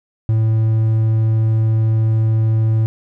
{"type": "tone", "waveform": "triangle", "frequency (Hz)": 110.8, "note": "A2", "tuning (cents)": 13, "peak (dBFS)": -10, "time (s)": [0.29, 2.86], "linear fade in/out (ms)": 0, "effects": []}